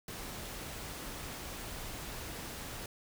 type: noise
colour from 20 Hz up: pink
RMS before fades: -43 dBFS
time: 0.08-2.86 s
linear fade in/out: 2 ms
effects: none